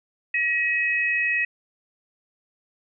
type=tone pair together; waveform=sine; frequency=1909 / 2548 Hz; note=A#6 / D#7; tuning=+41 / +41 cents; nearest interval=perfect fourth; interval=500 cents; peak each=-23 / -23 dBFS; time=0.34-1.45 s; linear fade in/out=5 ms; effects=none